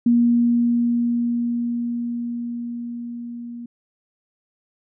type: tone with level ramp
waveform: sine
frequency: 237.6 Hz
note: A#3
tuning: 33 cents sharp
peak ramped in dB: -12 to -31 dBFS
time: 0.06-3.66 s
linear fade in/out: 5 ms
effects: none